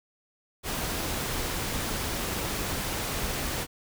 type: noise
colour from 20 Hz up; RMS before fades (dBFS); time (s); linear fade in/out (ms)
pink; -31; 0.63-3.67; 50
effects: none